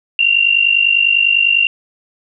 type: tone pair together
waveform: sine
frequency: 2744 / 2794 Hz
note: F7 / F7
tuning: -31 / 0 cents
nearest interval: unison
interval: 31 cents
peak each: -12 / -13 dBFS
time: 0.19-1.67 s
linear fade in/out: 2 ms
effects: none